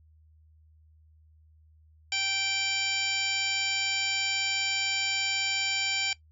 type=harmonic tone; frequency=781 Hz; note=G5; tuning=7 cents flat; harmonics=1 / 2 / 3 / 4 / 5 / 6 / 7 / 9; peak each=-41 / -41 / -31 / -32 / -40 / -35 / -39 / -36 dBFS; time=2.12-6.13 s; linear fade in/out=2 ms; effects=noise-tail reverb RT60 0.1 s tail -18 dB re dry + added 78 Hz sine -56 dBFS peak until 6.31 s